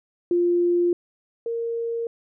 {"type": "tone pair in turn", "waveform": "sine", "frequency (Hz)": [349.2, 463.6], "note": ["F4", "A#4"], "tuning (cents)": [0, -10], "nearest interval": "perfect fourth", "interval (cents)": 490, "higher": "second", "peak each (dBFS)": [-17, -24], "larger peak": "first", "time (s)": [[0.31, 0.93], [1.46, 2.07]], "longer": "first", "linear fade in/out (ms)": 2, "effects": []}